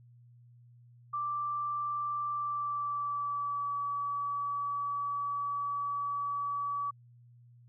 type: tone with pitch glide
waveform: sine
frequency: 1174.7 to 1143.9 Hz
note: D6 to D6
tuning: 0 to -46 cents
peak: -31 dBFS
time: 1.13-6.91 s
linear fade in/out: 10 ms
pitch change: -46 cents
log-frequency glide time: 2.31-3.76 s
effects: added 120 Hz sine -55 dBFS peak until 7.68 s

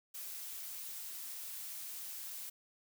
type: noise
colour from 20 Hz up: blue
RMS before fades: -45 dBFS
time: 0.14-2.5 s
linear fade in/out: 10 ms
effects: none

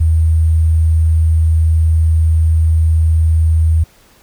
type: tone with sample-and-hold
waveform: sine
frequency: 80.4 Hz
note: E2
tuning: 43 cents flat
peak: -8 dBFS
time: 0-3.84 s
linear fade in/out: 10 ms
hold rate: 8820 Hz
effects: pink hiss -48 dBFS RMS until 4.22 s

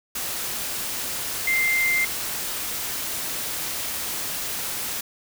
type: tone in noise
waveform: sine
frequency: 2093 Hz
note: C7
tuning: in tune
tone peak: -19 dBFS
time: 1.47-2.05 s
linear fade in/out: 5 ms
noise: white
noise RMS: -29 dBFS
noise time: 0.15-5.01 s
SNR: +7 dB
effects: none

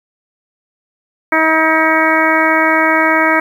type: harmonic tone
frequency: 318.4 Hz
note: D#4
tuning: 40 cents sharp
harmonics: 1 / 2 / 3 / 4 / 5 / 6 / 7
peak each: -17 / -17 / -17 / -17 / -17 / -17 / -17 dBFS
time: 1.32-3.4 s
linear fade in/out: 5 ms
effects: 7-bit

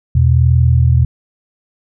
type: tone pair together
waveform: sine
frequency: 82.41 / 123.47 Hz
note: E2 / B2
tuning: 0 / 0 cents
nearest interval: perfect fifth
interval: 700 cents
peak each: -10 dBFS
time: 0.15-1.05 s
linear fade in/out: 5 ms
effects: none

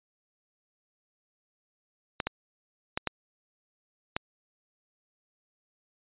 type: clicks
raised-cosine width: 0.3 ms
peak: -12 dBFS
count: 5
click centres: 2.202 / 2.27 / 2.975 / 3.073 / 4.165 s
effects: resampled to 8000 Hz

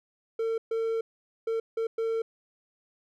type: tone bursts at uneven times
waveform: triangle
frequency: 452 Hz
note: A4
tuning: 47 cents sharp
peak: -24 dBFS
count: 5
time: 0.39-0.58 / 0.71-1.01 / 1.47-1.6 / 1.77-1.87 / 1.98-2.22 s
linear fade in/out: 5 ms
effects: none

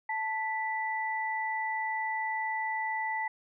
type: tone pair together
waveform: sine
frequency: 880 / 1975.5 Hz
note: A5 / B6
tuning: 0 / 0 cents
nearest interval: octave + major second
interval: 1400 cents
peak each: -32 / -33 dBFS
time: 0.09-3.28 s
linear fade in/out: 5 ms
effects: none

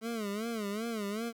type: tone with vibrato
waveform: 25% pulse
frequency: 216.4 Hz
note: A3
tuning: 29 cents flat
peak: -30 dBFS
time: 0.01-1.33 s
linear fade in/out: 50 ms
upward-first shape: sine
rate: 2.6 Hz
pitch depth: 140 cents each way
effects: 11-bit

